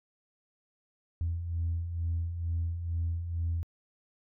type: beating tone pair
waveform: sine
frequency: 82.3 / 84.5 Hz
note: E2 / E2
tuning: -2 / +43 cents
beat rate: 2.2 Hz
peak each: -37 / -29 dBFS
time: 1.21-3.63 s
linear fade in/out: 0 ms
effects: tanh soft clip ceiling -24 dBFS